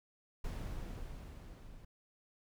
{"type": "noise with level ramp", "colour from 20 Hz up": "brown", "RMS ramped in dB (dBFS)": [-39, -54], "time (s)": [0.44, 1.85], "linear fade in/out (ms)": 5, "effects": []}